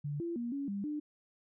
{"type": "tone with pitch steps", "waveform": "sine", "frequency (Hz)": [145.5, 339.9, 237.3, 279.9, 200, 298.4], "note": ["D3", "F4", "A#3", "C#4", "G3", "D4"], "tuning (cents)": [-16, -47, 31, 17, 35, 28], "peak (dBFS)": -34, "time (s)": [0.04, 1], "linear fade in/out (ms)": 10, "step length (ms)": 160, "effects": []}